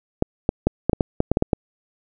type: clicks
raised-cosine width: 2 ms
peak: -3 dBFS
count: 11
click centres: 0.224 / 0.491 / 0.67 / 0.896 / 0.932 / 1.008 / 1.204 / 1.316 / 1.371 / 1.424 / 1.532 s
effects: none